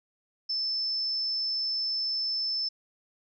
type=tone; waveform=sine; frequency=5274 Hz; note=E8; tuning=in tune; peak=-27 dBFS; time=0.49-2.69 s; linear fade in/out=10 ms; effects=none